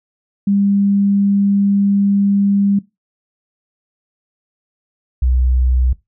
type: tone pair in turn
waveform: sine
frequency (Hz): 200 / 63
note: G3 / B1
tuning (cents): +35 / +35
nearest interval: octave + minor sixth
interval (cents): 2000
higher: first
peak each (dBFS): -11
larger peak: neither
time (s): 0.47-2.79 / 5.22-5.93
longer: first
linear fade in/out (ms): 5
effects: noise-tail reverb RT60 0.2 s tail -19 dB re dry